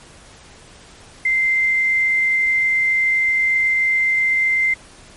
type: tone with quantisation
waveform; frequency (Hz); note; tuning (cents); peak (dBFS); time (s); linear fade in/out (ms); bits
sine; 2084; C7; -7; -14; 1.25-4.74; 5; 7
effects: pink hiss -44 dBFS RMS until 5.16 s + MP3 48 kbps